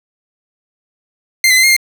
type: tone with pitch steps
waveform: sawtooth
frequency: 2095 / 2023 / 2061 / 2132 / 2109 Hz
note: C7 / B6 / C7 / C7 / C7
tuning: +2 / +41 / -27 / +32 / +13 cents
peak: -4 dBFS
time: 1.44-1.765 s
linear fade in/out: 2 ms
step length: 65 ms
effects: none